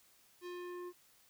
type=tone with low-pass filter sweep; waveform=square; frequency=355.4 Hz; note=F4; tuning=30 cents sharp; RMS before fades=-45 dBFS; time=0.41-0.93 s; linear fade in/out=50 ms; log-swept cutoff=5500 to 940 Hz; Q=1; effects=white hiss -67 dBFS RMS until 1.29 s